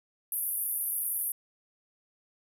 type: band-pass noise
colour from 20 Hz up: white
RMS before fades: -32 dBFS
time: 0.32-1.32 s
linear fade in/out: 2 ms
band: 9900 to 14000 Hz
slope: 96 dB/octave
effects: none